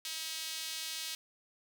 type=tone with high-pass filter; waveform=sawtooth; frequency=319.8 Hz; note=D#4; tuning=48 cents sharp; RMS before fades=-40 dBFS; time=0.05-1.15 s; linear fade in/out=2 ms; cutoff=3600 Hz; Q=1.3; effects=none